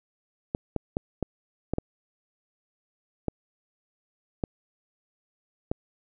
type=clicks; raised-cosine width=2 ms; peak=-13 dBFS; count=9; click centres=0.549 / 0.763 / 0.969 / 1.227 / 1.736 / 1.784 / 3.283 / 4.438 / 5.715 s; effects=none